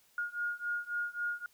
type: beating tone pair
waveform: sine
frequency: 1426 / 1429.7 Hz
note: F6 / F6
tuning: +36 / +40 cents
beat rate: 3.7 Hz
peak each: -37 / -36 dBFS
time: 0.18-1.46 s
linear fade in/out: 2 ms
effects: white hiss -67 dBFS RMS until 1.53 s